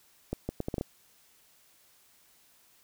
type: accelerating click train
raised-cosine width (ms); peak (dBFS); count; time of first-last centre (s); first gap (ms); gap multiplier
2; -18; 7; 0.33-0.811; 160; 0.71
effects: white hiss -63 dBFS RMS until 2.83 s